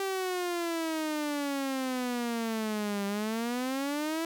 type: exponential two-way sweep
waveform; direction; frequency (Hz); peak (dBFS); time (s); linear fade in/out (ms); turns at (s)
sawtooth; down then up; 392 to 198.5 to 332.6; -26; 0-4.25; 2; 3.06
effects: none

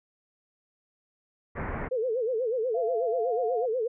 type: low-pass noise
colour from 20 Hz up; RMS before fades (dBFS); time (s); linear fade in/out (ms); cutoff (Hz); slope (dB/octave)
pink; -33; 1.55-1.89; 20; 2100; 48
type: tone with vibrato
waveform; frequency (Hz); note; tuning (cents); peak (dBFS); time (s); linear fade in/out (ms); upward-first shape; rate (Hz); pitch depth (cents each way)
sine; 475.3; A#4; +34; -25; 1.91-3.88; 10; sine; 8.2; 170
type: tone with pitch glide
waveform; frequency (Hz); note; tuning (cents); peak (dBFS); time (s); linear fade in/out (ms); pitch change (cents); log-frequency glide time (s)
sine; 682 to 708.9; F5 to F5; -41 to +26; -31; 2.74-3.66; 10; +67; 3.14-3.34
effects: none

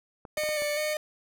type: clicks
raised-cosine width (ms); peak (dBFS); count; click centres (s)
1; -28; 5; 0.252 / 0.377 / 0.436 / 0.49 / 0.621
type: tone with vibrato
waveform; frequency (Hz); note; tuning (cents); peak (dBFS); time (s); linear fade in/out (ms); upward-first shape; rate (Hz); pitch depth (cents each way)
45% pulse; 600; D5; +37; -28; 0.37-0.97; 2; square; 2.5; 25
type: tone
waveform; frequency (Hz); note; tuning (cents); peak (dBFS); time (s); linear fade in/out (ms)
sawtooth; 2217; C#7; 0; -30; 0.37-0.94; 10
effects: none

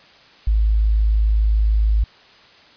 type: tone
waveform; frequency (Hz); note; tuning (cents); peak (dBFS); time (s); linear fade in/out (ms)
sine; 53.4; G#1; +49; -13; 0.47-2.04; 5
effects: white hiss -48 dBFS RMS until 2.76 s + resampled to 11025 Hz

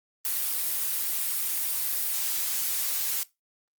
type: noise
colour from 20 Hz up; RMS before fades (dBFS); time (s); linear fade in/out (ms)
blue; -28; 0.25-3.23; 0
effects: noise-tail reverb RT60 0.2 s tail -20 dB re dry + Opus 32 kbps

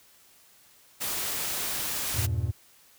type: noise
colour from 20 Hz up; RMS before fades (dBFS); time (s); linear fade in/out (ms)
white; -31; 1-2.27; 20
type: chord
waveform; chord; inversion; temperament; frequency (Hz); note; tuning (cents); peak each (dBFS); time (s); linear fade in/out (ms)
triangle; E diminished; none; just; 82.41 / 98.89 / 118.67; E2 / G2 / Bb2; 0 / +16 / +31; -28; 2.14-2.52; 20
effects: white hiss -58 dBFS RMS until 2.98 s

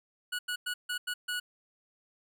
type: tone bursts at uneven times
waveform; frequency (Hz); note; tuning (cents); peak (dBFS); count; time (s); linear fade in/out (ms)
25% pulse; 1464; F#6; -19; -28; 6; 0.32-0.39 / 0.48-0.56 / 0.66-0.74 / 0.89-0.98 / 1.07-1.14 / 1.28-1.4; 10
effects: none

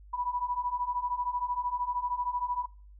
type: beating tone pair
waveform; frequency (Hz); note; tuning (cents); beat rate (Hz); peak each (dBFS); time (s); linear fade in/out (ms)
sine; 974 / 987; B5 / B5; -24 / -1; 13; -34 / -31; 0.13-2.66; 10
effects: noise-tail reverb RT60 0.4 s tail -23 dB re dry + added 50 Hz sine -49 dBFS peak until 2.99 s

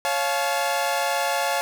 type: chord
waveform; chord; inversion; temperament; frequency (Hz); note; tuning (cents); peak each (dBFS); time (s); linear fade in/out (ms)
sawtooth; Db augmented; none; equal with one note detuned; 554.4 / 698.5 / 861.4; Db5 / F5 / A5; 0 / 0 / -37; -23 / -22 / -22; 0.05-1.61; 0
effects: none

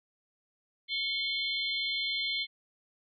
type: tone cluster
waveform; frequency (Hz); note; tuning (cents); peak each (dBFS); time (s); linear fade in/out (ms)
sine; 2189 / 3155 / 3474 / 4151; C#7 / G7 / A7 / C8; -22 / +10 / -23 / -15; -34 / -36 / -35 / -37; 0.88-2.47; 50
effects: none

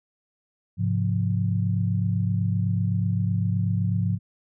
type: tone cluster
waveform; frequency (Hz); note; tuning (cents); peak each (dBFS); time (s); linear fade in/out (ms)
sine; 104.5 / 132.4 / 175.6; G#2 / C3 / F3; +11 / +21 / +10; -23 / -29 / -26; 0.77-4.19; 50
effects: none

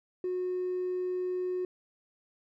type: tone with hard clipping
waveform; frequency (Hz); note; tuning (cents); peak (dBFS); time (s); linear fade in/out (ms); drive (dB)
sine; 364.6; F#4; -25; -30; 0.24-1.65; 2; 1
effects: none

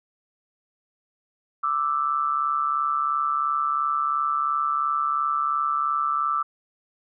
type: tone pair together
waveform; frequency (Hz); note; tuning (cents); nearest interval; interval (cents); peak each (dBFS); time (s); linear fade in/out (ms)
sine; 1177 / 1319.9; D6 / E6; +3 / +2; major second; 199; -24 / -24; 1.63-6.43; 10
effects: none

